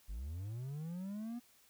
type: linear sweep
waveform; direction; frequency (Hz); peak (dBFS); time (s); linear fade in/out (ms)
triangle; up; 44.64 to 244.5; -38; 0.08-1.4; 20
effects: white hiss -67 dBFS RMS until 1.69 s